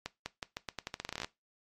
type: accelerating click train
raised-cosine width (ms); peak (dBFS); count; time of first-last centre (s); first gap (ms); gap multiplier
0.2; -19; 18; 0.06-1.245; 200; 0.84
effects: noise-tail reverb RT60 0.2 s tail -18 dB re dry + MP3 64 kbps